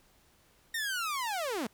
sawtooth linear sweep, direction down, 1864.7 to 196.8 Hz, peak -28 dBFS, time 0.74-1.67 s, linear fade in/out 5 ms, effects pink hiss -65 dBFS RMS until 1.73 s

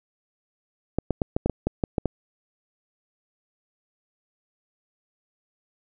clicks, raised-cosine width 2 ms, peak -9 dBFS, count 10, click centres 0.986 / 1.107 / 1.218 / 1.365 / 1.46 / 1.497 / 1.67 / 1.838 / 1.982 / 2.057 s, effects none

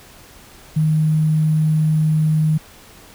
sine tone with sample-and-hold, 155.56 Hz, D#3, in tune, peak -13 dBFS, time 0.76-2.58 s, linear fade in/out 10 ms, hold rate 11025 Hz, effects pink hiss -44 dBFS RMS until 3.14 s

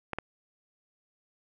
clicks, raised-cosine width 0.5 ms, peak -17 dBFS, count 2, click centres 0.133 / 0.186 s, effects none

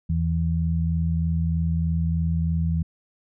sine tone pair together, 81.6 / 164.81 Hz, E2 / E3, -17 / 0 cents, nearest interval octave, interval 1217 cents, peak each -23 dBFS, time 0.09-2.83 s, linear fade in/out 10 ms, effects none

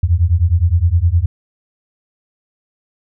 sine beating tone pair, 81.2 / 90.9 Hz, E2 / F#2, -26 / -30 cents, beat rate 9.7 Hz, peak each -13 dBFS, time 0.03-1.26 s, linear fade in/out 5 ms, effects none

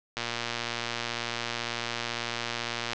click train, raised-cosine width 0.2 ms, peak -13 dBFS, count 327, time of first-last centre 0.17-2.933 s, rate 118 Hz, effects low-pass 6000 Hz 12 dB/octave

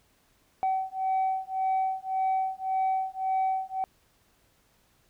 sine beating tone pair, 760 / 761.8 Hz, F#5 / G5, +46 / -50 cents, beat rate 1.8 Hz, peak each -27 dBFS, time 0.63-3.84 s, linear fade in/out 0 ms, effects tanh soft clip ceiling -21 dBFS + pink hiss -66 dBFS RMS until 5.09 s

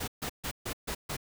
pink noise bursts, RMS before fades -35 dBFS, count 6, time 0-1.168 s, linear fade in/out 10 ms, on 78 ms, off 140 ms, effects none

